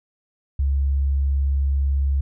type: tone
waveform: sine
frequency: 69 Hz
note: C#2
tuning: 7 cents flat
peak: -17 dBFS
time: 0.59-2.21 s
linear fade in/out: 5 ms
effects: none